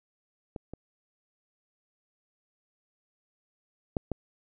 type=clicks; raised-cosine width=2 ms; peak=-23 / -26 / -14 / -17 dBFS; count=4; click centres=0.562 / 0.736 / 3.968 / 4.117 s; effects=none